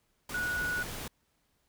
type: tone in noise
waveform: sine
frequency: 1465 Hz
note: F#6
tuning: 18 cents flat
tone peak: -30 dBFS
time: 0.34-0.83 s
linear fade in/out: 5 ms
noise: pink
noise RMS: -40 dBFS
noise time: 0.29-1.08 s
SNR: +7 dB
effects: pink hiss -74 dBFS RMS until 1.68 s